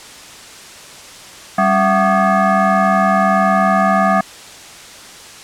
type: tone with frequency modulation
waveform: sine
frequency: 277.2 Hz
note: C#4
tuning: in tune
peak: -10 dBFS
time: 1.58-4.21 s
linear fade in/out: 5 ms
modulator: 473 Hz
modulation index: 2.6
effects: white hiss -36 dBFS RMS until 5.43 s + low-pass 8000 Hz 12 dB/octave